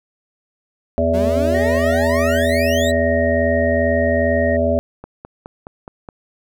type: harmonic tone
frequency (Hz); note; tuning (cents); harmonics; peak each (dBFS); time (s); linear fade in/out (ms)
82.41; E2; 0; 1 / 3 / 5 / 7 / 8; -21 / -21 / -25 / -18 / -20; 0.98-4.79; 0
type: exponential sweep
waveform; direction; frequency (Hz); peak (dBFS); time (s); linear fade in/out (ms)
30% pulse; up; 174.61 to 4073; -22; 1.13-2.92; 20
type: tone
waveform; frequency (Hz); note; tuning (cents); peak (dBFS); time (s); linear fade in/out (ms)
sine; 1864.7; A#6; 0; -24; 1.54-4.57; 10
type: click train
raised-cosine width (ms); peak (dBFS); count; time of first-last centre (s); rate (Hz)
1; -19; 6; 5.04-6.088; 4.77
effects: none